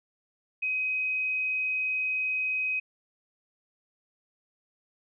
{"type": "tone", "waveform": "sine", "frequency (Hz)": 2523, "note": "D#7", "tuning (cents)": 23, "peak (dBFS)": -26, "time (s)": [0.62, 2.8], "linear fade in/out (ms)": 10, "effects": []}